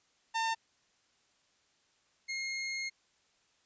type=tone pair in turn; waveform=sawtooth; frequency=903 / 2143 Hz; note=A5 / C7; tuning=+45 / +41 cents; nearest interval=octave + minor third; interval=1496 cents; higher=second; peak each=-26 / -31 dBFS; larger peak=first; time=0.34-0.55 / 2.28-2.9 s; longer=second; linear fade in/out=20 ms; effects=white hiss -71 dBFS RMS until 3.65 s + resampled to 16000 Hz